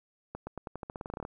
accelerating click train, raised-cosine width 1 ms, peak -24 dBFS, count 16, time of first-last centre 0.35-1.251 s, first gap 120 ms, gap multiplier 0.89, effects 11-bit

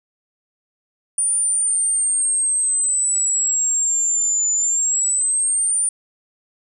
sine exponential two-way sweep, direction down then up, 9380 to 7000 to 9310 Hz, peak -16 dBFS, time 1.18-5.89 s, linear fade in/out 2 ms, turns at 4.51 s, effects none

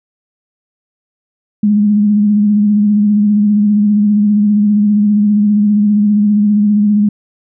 sine tone with vibrato, 207.7 Hz, G#3, in tune, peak -7 dBFS, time 1.63-7.09 s, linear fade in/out 5 ms, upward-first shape sine, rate 15 Hz, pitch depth 35 cents each way, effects none

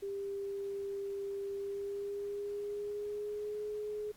sine tone with pitch glide, 397.4 to 421 Hz, G4 to G#4, +24 to +24 cents, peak -36 dBFS, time 0.02-4.12 s, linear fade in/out 10 ms, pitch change +100 cents, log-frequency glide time 1.56-3.63 s, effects pink hiss -62 dBFS RMS until 4.16 s + AAC 64 kbps

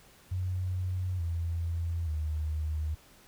sine tone with pitch steps, 91.8 / 84.18 / 77.19 Hz, F#2 / E2 / D#2, -13 / +37 / -13 cents, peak -29 dBFS, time 0.31-2.95 s, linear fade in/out 10 ms, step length 880 ms, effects pink hiss -58 dBFS RMS until 3.27 s

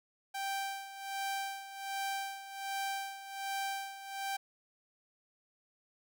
sawtooth tone with tremolo, 784 Hz, G5, in tune, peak -30 dBFS, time 0.34-4.37 s, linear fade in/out 10 ms, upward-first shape sine, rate 1.3 Hz, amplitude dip 75%, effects none

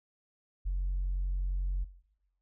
sine tone, 45.65 Hz, F#1, 23 cents flat, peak -27 dBFS, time 0.65-1.85 s, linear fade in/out 20 ms, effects noise-tail reverb RT60 0.9 s tail -19 dB re dry + tanh soft clip ceiling -26 dBFS

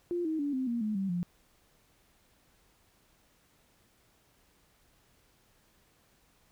sine tone with pitch steps, 349.2 / 316.5 / 286.9 / 260.1 / 235.8 / 213.7 / 193.73 / 175.61 Hz, F4 / D#4 / D4 / C4 / A#3 / G#3 / G3 / F3, 0 / +30 / -40 / -10 / +20 / +50 / -20 / +10 cents, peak -29 dBFS, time 0.11-1.23 s, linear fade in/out 0 ms, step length 140 ms, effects pink hiss -67 dBFS RMS until 6.51 s

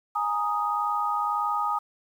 sine chord, Ab suspended second, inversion none, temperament equal, 830.6 / 932.3 / 1244.5 Hz, Ab5 / Bb5 / Eb6, 0 / 0 / 0 cents, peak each -29 / -31 / -26 dBFS, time 0.15-1.79 s, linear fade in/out 10 ms, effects 9-bit

